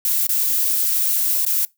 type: noise with dropouts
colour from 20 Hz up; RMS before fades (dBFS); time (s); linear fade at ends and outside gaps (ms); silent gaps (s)
violet; -19; 0.05-1.65; 1; 0.268-0.292 / 1.451-1.464
effects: noise-tail reverb RT60 0.2 s tail -23 dB re dry